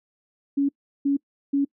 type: tone bursts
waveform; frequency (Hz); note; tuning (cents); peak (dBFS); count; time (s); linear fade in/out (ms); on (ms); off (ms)
sine; 280.1; C#4; +18; -18; 3; 0.57-1.65; 10; 120; 360
effects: noise-tail reverb RT60 0.1 s tail -25 dB re dry